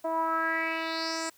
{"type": "tone with low-pass filter sweep", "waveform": "10% pulse", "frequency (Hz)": 325.4, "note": "E4", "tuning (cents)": -22, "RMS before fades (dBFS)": -30, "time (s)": [0.04, 1.3], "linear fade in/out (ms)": 10, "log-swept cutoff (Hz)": [740, 7800], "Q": 4.6, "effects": ["white hiss -61 dBFS RMS until 1.37 s"]}